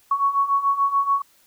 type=beating tone pair; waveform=sine; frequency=1108.7 / 1115.6 Hz; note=C#6 / C#6; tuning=0 / +11 cents; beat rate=6.9 Hz; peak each=-23 / -19 dBFS; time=0.11-1.22 s; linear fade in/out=5 ms; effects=white hiss -58 dBFS RMS until 1.46 s